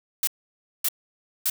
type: noise bursts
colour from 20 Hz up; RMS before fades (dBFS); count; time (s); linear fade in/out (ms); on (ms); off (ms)
blue; -23; 3; 0.23-1.499; 2; 43; 570
effects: none